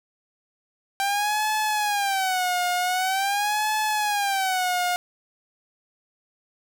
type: tone with vibrato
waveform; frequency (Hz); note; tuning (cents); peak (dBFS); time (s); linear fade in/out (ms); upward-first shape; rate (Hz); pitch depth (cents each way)
sawtooth; 784; G5; 0; -18; 1-4.96; 0; sine; 0.45; 160
effects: none